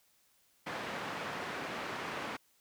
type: band-pass noise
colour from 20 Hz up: white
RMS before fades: -40 dBFS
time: 0.66-2.37 s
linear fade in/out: 10 ms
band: 140 to 1700 Hz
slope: 12 dB/octave
effects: white hiss -70 dBFS RMS until 2.6 s